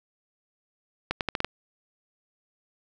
accelerating click train, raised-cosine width 0.3 ms, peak -10 dBFS, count 6, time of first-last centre 1.11-1.446 s, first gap 98 ms, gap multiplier 0.81, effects none

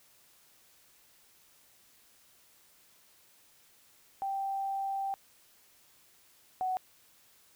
sine tone pair in turn, 783 / 744.9 Hz, G5 / F#5, -2 / +11 cents, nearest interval minor second, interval 87 cents, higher first, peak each -31 / -29 dBFS, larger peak second, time 4.22-5.14 / 6.61-6.77 s, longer first, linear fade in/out 0 ms, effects white hiss -63 dBFS RMS until 7.55 s

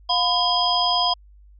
sine tone cluster, 711 / 1006 / 3239 / 4995 Hz, F5 / B5 / G#7 / D#8, +31 / +32 / -44 / +6 cents, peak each -23 dBFS, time 0.09-1.14 s, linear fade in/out 10 ms, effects added 50 Hz sine -46 dBFS peak until 1.59 s

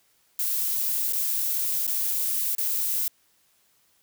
violet noise with dropouts, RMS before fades -26 dBFS, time 0.39-3.08 s, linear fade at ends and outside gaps 2 ms, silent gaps 1.125-1.131 / 1.868-1.876 / 2.551-2.581 s, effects white hiss -65 dBFS RMS until 4.02 s

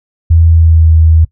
sine tone with pitch glide, 82.41 to 80.34 Hz, E2 to E2, 0 to -44 cents, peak -3 dBFS, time 0.3-1.25 s, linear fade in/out 10 ms, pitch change -44 cents, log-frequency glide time 0.47-0.91 s, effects noise-tail reverb RT60 0.1 s tail -19 dB re dry

